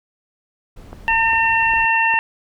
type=noise; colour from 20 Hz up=brown; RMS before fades=-37 dBFS; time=0.76-1.86 s; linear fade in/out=10 ms
type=click train; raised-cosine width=1 ms; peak=-20 dBFS; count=4; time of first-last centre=0.93-2.14 s; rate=2.48 Hz
type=harmonic tone; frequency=906 Hz; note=A#5; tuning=50 cents flat; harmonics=1 / 2 / 3; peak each=-18 / -18 / -18 dBFS; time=1.08-2.19 s; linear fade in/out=0 ms
effects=none